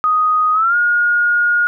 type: tone with pitch glide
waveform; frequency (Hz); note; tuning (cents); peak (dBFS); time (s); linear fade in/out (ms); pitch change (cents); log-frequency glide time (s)
sine; 1247 to 1432.4; D#6 to F6; +3 to +43; -11; 0.04-1.67; 0; +240; 0.53-0.76
effects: none